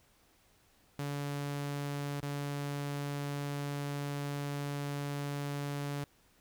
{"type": "tone with dropouts", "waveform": "sawtooth", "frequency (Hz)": 143.1, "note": "D3", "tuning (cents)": -45, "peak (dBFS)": -31, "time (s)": [0.99, 6.04], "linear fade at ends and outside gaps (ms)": 2, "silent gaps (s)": [2.203, 2.229], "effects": ["pink hiss -67 dBFS RMS until 6.4 s"]}